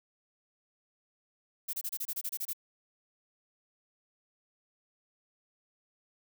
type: noise bursts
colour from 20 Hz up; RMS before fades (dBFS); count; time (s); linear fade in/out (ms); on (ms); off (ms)
violet; -35; 11; 1.68-2.533; 10; 53; 27
effects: none